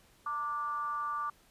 sine tone with frequency modulation, 1174.7 Hz, D6, in tune, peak -32 dBFS, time 0.26-1.3 s, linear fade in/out 5 ms, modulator 269 Hz, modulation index 0.5, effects pink hiss -64 dBFS RMS until 1.5 s + resampled to 32000 Hz

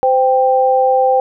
sine tone pair together, 515.6 / 787 Hz, C5 / G5, -26 / +7 cents, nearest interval perfect fifth, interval 733 cents, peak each -12 dBFS, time 0.03-1.2 s, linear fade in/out 0 ms, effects none

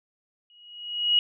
sine tone with exponential growth, 2900 Hz, F#7, 35 cents flat, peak -15 dBFS, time 0.5-1.19 s, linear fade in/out 1 ms, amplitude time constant 150 ms, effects none

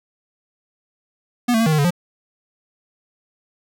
square tone with pitch steps, 243.4 / 223.4 / 228 / 157.5 / 153.3 / 142.7 / 176.2 Hz, B3 / A3 / A#3 / D#3 / D#3 / D3 / F3, -25 / +27 / -38 / +21 / -25 / -49 / +16 cents, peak -15 dBFS, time 1.48-1.907 s, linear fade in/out 10 ms, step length 61 ms, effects none

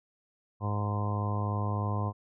harmonic tone, 103.3 Hz, G#2, 9 cents flat, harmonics 1 / 2 / 3 / 4 / 5 / 6 / 7 / 8 / 9 / 10, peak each -29 / -38 / -43 / -44 / -43 / -45 / -42 / -46 / -42 / -38 dBFS, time 0.6-2.13 s, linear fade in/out 50 ms, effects none

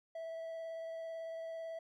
triangle tone with vibrato, 655 Hz, E5, 11 cents flat, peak -39 dBFS, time 0.15-1.79 s, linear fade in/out 5 ms, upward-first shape sine, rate 18 Hz, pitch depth 10 cents each way, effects none

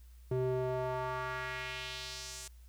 square tone with band-pass filter sweep, 127.9 Hz, C3, 39 cents flat, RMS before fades -37 dBFS, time 0.31-2.48 s, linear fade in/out 5 ms, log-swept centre 310 to 8000 Hz, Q 1.7, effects added 60 Hz sine -52 dBFS peak until 2.68 s + white hiss -69 dBFS RMS until 2.68 s

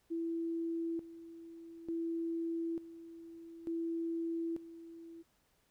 sine tone with tremolo, 332.1 Hz, E4, 13 cents sharp, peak -34 dBFS, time 0.1-5.23 s, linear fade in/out 20 ms, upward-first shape square, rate 0.56 Hz, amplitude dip 80%, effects pink hiss -74 dBFS RMS until 5.7 s

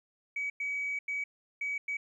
sine tone bursts at uneven times, 2272 Hz, C#7, 42 cents sharp, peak -30 dBFS, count 5, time 0.36-0.5 / 0.6-0.99 / 1.08-1.24 / 1.61-1.78 / 1.88-1.97 s, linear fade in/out 5 ms, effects tanh soft clip ceiling -27 dBFS + 12-bit

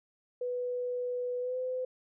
sine tone with pitch glide, 493.9 to 509.5 Hz, B4 to C5, 0 to -46 cents, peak -31 dBFS, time 0.41-1.85 s, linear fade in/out 5 ms, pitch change +54 cents, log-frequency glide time 1.4-1.57 s, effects none

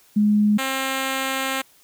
sine / 5% pulse tone pair in turn, 209.2 / 266.5 Hz, G#3 / C4, +13 / +32 cents, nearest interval major third, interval 419 cents, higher second, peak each -14 / -11 dBFS, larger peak second, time 0.16-0.58 / 0.58-1.62 s, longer second, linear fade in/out 10 ms, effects white hiss -55 dBFS RMS until 1.83 s

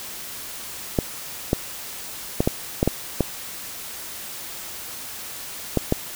clicks, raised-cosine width 2 ms, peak -4 dBFS, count 9, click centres 0.988 / 1.531 / 2.405 / 2.475 / 2.829 / 2.876 / 3.207 / 5.773 / 5.924 s, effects white hiss -35 dBFS RMS until 6.15 s

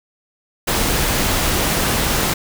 pink noise, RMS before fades -18 dBFS, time 0.67-2.34 s, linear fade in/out 10 ms, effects none

